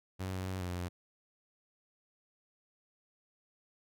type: tone with pitch steps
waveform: sawtooth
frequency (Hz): 94.1 / 93.3 / 93.9 / 89.3 / 88.8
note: F#2 / F#2 / F#2 / F2 / F2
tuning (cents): +30 / +15 / +26 / +39 / +29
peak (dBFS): -32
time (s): 0.19-0.89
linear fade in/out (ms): 20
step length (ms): 140
effects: none